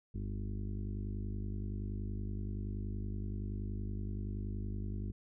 harmonic tone, 50.6 Hz, G#1, 44 cents flat, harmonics 1 / 2 / 4 / 5 / 6 / 7 / 8, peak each -39 / -40 / -45 / -51 / -53 / -54 / -59 dBFS, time 0.14-5.12 s, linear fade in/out 10 ms, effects none

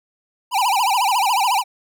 square tone with vibrato, 880 Hz, A5, in tune, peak -16 dBFS, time 0.51-1.64 s, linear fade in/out 50 ms, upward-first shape sine, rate 14 Hz, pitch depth 240 cents each way, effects none

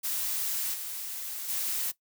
blue noise with level steps, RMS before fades -31 / -37 / -31 dBFS, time 0.03-1.92 s, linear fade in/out 20 ms, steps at 0.73 / 1.48 s, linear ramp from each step 20 ms, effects noise-tail reverb RT60 0.1 s tail -17 dB re dry

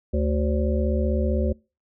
harmonic tone with a mistuned harmonic, 74.1 Hz, D2, 16 cents sharp, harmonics 1 / 3 / 5 / 7 / 8, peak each -22 / -27 / -29 / -30 / -31 dBFS, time 0.13-1.53 s, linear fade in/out 10 ms, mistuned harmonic 8, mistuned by -55 cents, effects noise-tail reverb RT60 0.3 s tail -25 dB re dry

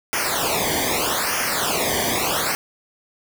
pink noise with flanger, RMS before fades -22 dBFS, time 0.13-2.55 s, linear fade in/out 0 ms, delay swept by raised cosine 0.25 to 0.76 ms, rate 0.8 Hz, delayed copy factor -0.95, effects none

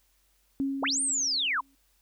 sine tone with exponential decay, 273.4 Hz, C#4, 24 cents flat, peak -24 dBFS, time 0.6-1.75 s, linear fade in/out 0 ms, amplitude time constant 250 ms
sine linear two-way sweep, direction up then down, 145.3 to 9100 to 871 Hz, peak -25 dBFS, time 0.82-1.61 s, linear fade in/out 10 ms, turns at 1.01 s
effects added 47 Hz sine -69 dBFS peak until 2.01 s + white hiss -69 dBFS RMS until 2.01 s

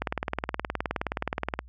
click train, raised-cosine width 0.5 ms, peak -12 dBFS, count 31, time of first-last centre 0.02-1.591 s, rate 19.1 Hz, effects added 60 Hz sine -46 dBFS peak until 1.68 s

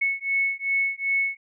sine beating tone pair, 2202 / 2204.6 Hz, C#7 / C#7, -12 / -10 cents, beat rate 2.6 Hz, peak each -25 dBFS, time 0.01-1.37 s, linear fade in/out 10 ms, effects none

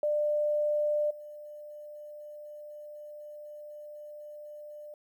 sine tone with level steps, 596 Hz, D5, 25 cents sharp, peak -25 / -42 dBFS, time 0.03-4.94 s, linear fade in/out 2 ms, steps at 1.1 s, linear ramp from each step 10 ms, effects 11-bit

